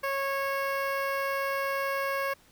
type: tone with notch filter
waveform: 15% pulse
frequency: 549 Hz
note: C#5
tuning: 17 cents flat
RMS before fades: -30 dBFS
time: 0.03-2.34 s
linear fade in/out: 10 ms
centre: 7100 Hz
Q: 0.61
effects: pink hiss -60 dBFS RMS until 2.51 s